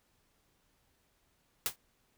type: noise with exponential decay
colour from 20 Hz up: white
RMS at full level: -28 dBFS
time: 1.66-1.76 s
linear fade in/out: 0 ms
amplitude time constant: 21 ms
effects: pink hiss -73 dBFS RMS until 2.17 s